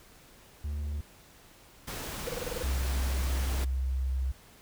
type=tone; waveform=triangle; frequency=73.42 Hz; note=D2; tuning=in tune; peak=-29 dBFS; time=0.64-1.01 s; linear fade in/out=5 ms
type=noise; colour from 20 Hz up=pink; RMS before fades=-38 dBFS; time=1.87-3.65 s; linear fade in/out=10 ms
type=tone bursts; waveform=triangle; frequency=493.9 Hz; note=B4; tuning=in tune; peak=-29 dBFS; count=8; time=2.27-2.627 s; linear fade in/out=5 ms; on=21 ms; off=27 ms
type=tone with pitch glide; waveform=sine; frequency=65.8 to 65.23 Hz; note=C2 to C2; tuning=+10 to -5 cents; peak=-27 dBFS; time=2.63-4.32 s; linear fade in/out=10 ms; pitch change=-15 cents; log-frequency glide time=2.78-3.9 s
effects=pink hiss -56 dBFS RMS until 4.61 s